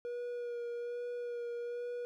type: tone with vibrato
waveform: triangle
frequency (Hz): 480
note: B4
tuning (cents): -49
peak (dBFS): -35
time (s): 0.05-2.05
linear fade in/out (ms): 0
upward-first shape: sine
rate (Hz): 1.2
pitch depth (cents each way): 18
effects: none